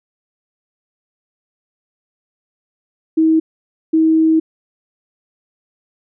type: tone pair in turn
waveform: sine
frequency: 319.7 / 319.7 Hz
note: D#4 / D#4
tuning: +47 / +47 cents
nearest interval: unison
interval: 0 cents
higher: neither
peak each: -9 dBFS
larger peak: neither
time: 3.17-3.4 / 3.93-4.4 s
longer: second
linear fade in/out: 10 ms
effects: none